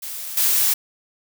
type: noise with level steps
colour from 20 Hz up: blue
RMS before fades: -31 / -18 dBFS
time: 0.02-0.74 s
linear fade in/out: 10 ms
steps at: 0.37 s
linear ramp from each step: 5 ms
effects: none